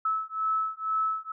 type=beating tone pair; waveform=sine; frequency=1301 / 1303.1 Hz; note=E6 / E6; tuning=-23 / -20 cents; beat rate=2.1 Hz; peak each=-29 dBFS; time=0.05-1.32 s; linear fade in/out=5 ms; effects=none